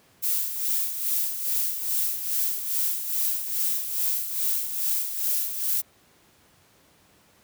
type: noise with tremolo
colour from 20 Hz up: violet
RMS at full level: -24 dBFS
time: 0.22-5.82 s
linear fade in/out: 20 ms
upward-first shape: sine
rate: 2.4 Hz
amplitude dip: 60%
effects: pink hiss -59 dBFS RMS until 7.43 s + high-pass 80 Hz 12 dB/octave